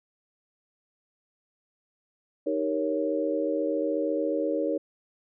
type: chord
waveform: sine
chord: Eb dominant seventh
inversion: none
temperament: equal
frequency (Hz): 311.1 / 392 / 466.2 / 554.4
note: Eb4 / G4 / Bb4 / Db5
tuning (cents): 0 / 0 / 0 / 0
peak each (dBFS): -29 / -34 / -30 / -29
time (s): 2.46-4.78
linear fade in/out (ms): 10
effects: none